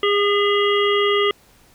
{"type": "harmonic tone with a mistuned harmonic", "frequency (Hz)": 407.9, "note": "G#4", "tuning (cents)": -31, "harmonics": [1, 3, 5, 7, 8], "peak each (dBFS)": [-17, -22, -24, -25, -26], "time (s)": [0.03, 1.31], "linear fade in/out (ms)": 2, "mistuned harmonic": 5, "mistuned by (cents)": -17, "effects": ["pink hiss -53 dBFS RMS until 1.74 s"]}